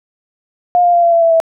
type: tone with pitch steps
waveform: sine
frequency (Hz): 710 / 700.6 / 691.4 / 682.3 / 673.3 / 664.4 / 655.6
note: F5 / F5 / F5 / F5 / E5 / E5 / E5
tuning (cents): +28 / +5 / -18 / -41 / +36 / +13 / -10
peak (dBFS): -7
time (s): 0.75-1.401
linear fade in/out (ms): 0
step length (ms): 93
effects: none